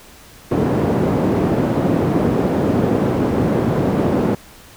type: band-pass noise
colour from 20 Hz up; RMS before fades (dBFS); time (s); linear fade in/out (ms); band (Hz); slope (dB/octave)
white; -17; 0.51-4.35; 5; 110 to 360; 12
effects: pink hiss -43 dBFS RMS until 4.76 s